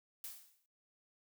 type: noise with exponential decay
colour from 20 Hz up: blue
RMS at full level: -43 dBFS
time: 0.24-0.66 s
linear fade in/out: 1 ms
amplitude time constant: 90 ms
effects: noise-tail reverb RT60 0.3 s tail -22 dB re dry